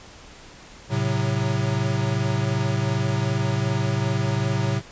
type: chord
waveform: square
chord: F# diminished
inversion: first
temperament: equal with one note detuned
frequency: 110 / 132.64 / 185 Hz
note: A2 / C3 / F#3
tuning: 0 / +24 / 0 cents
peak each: -25 / -25 / -30 dBFS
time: 0.89-4.82 s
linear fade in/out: 50 ms
effects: pink hiss -45 dBFS RMS until 4.91 s + resampled to 16000 Hz